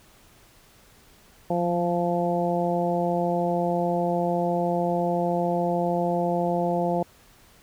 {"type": "harmonic tone with a mistuned harmonic", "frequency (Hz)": 173.6, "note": "F3", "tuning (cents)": -10, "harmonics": [1, 2, 3, 4, 5], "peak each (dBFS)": [-27, -29, -27, -27, -32], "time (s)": [1.5, 7.03], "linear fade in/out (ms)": 5, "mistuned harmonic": 1, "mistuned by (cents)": 18, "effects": ["pink hiss -55 dBFS RMS until 7.62 s"]}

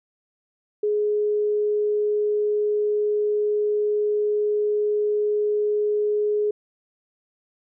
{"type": "tone", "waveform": "sine", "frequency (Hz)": 418.9, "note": "G#4", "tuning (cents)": 15, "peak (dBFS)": -19, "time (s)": [0.83, 6.51], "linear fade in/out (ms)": 5, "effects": []}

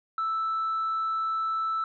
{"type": "tone", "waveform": "sine", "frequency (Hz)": 1318.5, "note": "E6", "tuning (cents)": 0, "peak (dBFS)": -24, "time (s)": [0.18, 1.84], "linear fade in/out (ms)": 2, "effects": ["tanh soft clip ceiling -23 dBFS"]}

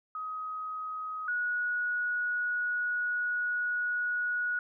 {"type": "tone pair in turn", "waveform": "sine", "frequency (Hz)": [1261, 1458.7], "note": ["D#6", "F#6"], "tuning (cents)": [23, -25], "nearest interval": "minor third", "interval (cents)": 252, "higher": "second", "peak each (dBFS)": [-34, -28], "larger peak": "second", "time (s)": [[0.15, 1.28], [1.28, 4.59]], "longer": "second", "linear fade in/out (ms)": 2, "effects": []}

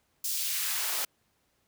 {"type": "noise with high-pass filter sweep", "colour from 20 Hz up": "white", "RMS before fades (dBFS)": -31, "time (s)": [0.24, 1.05], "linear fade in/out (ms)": 5, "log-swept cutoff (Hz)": [5800, 440], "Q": 0.97, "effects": ["pink hiss -72 dBFS RMS until 1.67 s", "high-pass 60 Hz 12 dB/octave"]}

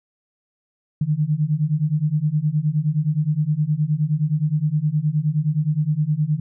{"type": "beating tone pair", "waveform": "sine", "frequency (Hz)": [146.83, 156.43], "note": ["D3", "D#3"], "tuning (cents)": [0, 10], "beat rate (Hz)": 9.6, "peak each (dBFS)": [-21, -20], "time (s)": [1.01, 6.4], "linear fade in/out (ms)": 5, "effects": []}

